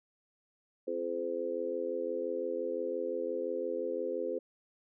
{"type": "harmonic tone with a mistuned harmonic", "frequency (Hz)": 85.8, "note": "F2", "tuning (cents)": -30, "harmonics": [3, 4, 5, 6], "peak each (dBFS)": [-44, -39, -37, -35], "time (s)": [0.87, 4.39], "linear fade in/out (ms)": 10, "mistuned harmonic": 3, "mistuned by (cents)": 28, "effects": []}